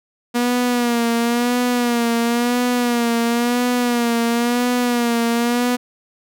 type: tone with vibrato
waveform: sawtooth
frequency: 239.4 Hz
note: A#3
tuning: 46 cents sharp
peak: -12 dBFS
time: 0.34-5.77 s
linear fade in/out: 20 ms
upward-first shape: sine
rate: 0.97 Hz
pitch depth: 50 cents each way
effects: none